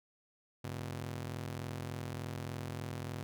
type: ring-modulated tone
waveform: sawtooth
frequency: 121.2 Hz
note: B2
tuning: 32 cents flat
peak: -32 dBFS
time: 0.64-3.23 s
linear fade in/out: 0 ms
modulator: 21.7 Hz
effects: none